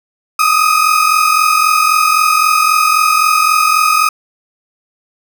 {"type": "tone pair together", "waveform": "35% pulse", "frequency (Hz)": [1230.2, 1274], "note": ["D#6", "D#6"], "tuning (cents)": [-20, 41], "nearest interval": "minor second", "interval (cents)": 61, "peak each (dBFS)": -10, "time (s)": [0.39, 4.09], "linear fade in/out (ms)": 5, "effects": []}